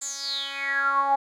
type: tone with band-pass filter sweep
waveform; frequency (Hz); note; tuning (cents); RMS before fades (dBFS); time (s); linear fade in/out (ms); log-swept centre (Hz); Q
10% pulse; 277.2; C#4; 0; -26; 0.01-1.16; 10; 7700 to 780; 9.6
effects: none